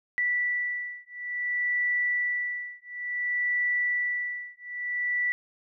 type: beating tone pair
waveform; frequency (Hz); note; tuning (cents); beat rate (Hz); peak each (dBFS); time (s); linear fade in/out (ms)
sine; 1963 / 1963.57; B6 / B6; -11 / -11; 0.57; -29; 0.18-5.32; 0
effects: none